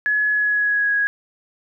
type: tone with pitch glide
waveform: sine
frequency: 1696 to 1658.2 Hz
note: G#6 to G#6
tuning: +36 to -3 cents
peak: -16 dBFS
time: 0.06-1.07 s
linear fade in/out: 0 ms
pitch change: -39 cents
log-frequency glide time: 0.3-0.93 s
effects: none